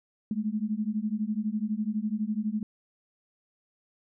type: beating tone pair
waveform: sine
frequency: 207.7 / 219.7 Hz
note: G#3 / A3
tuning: 0 / -2 cents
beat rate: 12 Hz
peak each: -30 dBFS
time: 0.31-2.63 s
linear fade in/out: 2 ms
effects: none